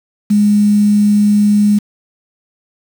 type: tone with quantisation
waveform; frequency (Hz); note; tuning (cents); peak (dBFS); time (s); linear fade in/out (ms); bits
sine; 207.2; G#3; -4; -7; 0.3-1.79; 10; 5
effects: none